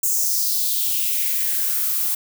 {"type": "noise with high-pass filter sweep", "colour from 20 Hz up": "violet", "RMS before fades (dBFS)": -21, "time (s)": [0.03, 2.15], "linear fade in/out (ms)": 5, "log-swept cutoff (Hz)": [7300, 900], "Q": 3.1, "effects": []}